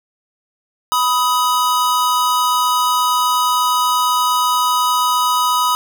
square tone pair together, 987.8 / 1259.4 Hz, B5 / D#6, 0 / +21 cents, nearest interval major third, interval 421 cents, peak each -17 dBFS, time 0.92-5.75 s, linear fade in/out 0 ms, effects none

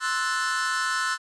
45% pulse chord, F# half-diminished seventh, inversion second, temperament equal, 1046.5 / 1318.5 / 1480 / 1760 Hz, C6 / E6 / F#6 / A6, 0 / 0 / 0 / 0 cents, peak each -32 / -29 / -28 / -30 dBFS, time 0-1.18 s, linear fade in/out 50 ms, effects resampled to 22050 Hz

